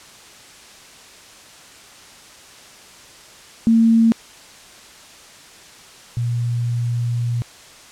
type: tone pair in turn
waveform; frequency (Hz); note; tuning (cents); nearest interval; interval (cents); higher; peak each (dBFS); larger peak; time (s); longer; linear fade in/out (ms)
sine; 227.2 / 119.32; A#3 / A#2; -44 / +41; major seventh; 1115; first; -10 / -18; first; 3.67-4.12 / 6.17-7.42; second; 0
effects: white hiss -43 dBFS RMS until 7.91 s + low-pass 8000 Hz 12 dB/octave